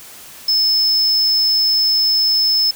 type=tone; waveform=triangle; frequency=5230 Hz; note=E8; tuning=15 cents flat; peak=-11 dBFS; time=0.48-2.71 s; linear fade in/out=5 ms; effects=white hiss -38 dBFS RMS until 2.75 s